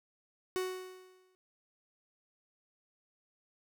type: tone with exponential decay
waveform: 45% pulse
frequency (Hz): 370.7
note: F#4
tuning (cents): +3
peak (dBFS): -30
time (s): 0.56-1.35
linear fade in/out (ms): 0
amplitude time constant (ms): 170
effects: none